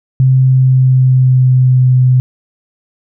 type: tone with pitch glide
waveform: sine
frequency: 130.81 to 127.53 Hz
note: C3 to C3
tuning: 0 to -44 cents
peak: -5 dBFS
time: 0.2-2.2 s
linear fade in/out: 0 ms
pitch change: -44 cents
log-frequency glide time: 0.33-1.92 s
effects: none